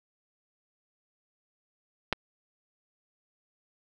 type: clicks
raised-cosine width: 0.3 ms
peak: -9 / -29 dBFS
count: 2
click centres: 2.127 / 2.132 s
effects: none